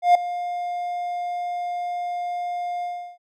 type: tone with ADSR envelope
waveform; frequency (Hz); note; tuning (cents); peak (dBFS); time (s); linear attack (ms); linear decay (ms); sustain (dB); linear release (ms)
triangle; 707; F5; +21; -7; 0.02-3.18; 130; 4; -16; 350
effects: none